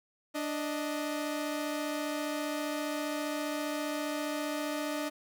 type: tone pair together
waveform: sawtooth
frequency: 294.5 / 624 Hz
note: D4 / D#5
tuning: +5 / +5 cents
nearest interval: octave + minor second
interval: 1300 cents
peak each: -30 / -33 dBFS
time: 0.34-5.1 s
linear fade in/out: 20 ms
effects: none